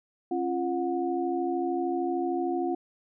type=tone cluster; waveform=sine; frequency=271.6 / 344.8 / 730 Hz; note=C#4 / F4 / F#5; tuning=-35 / -22 / -24 cents; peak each=-32 / -28 / -32 dBFS; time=0.31-2.75 s; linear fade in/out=5 ms; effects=none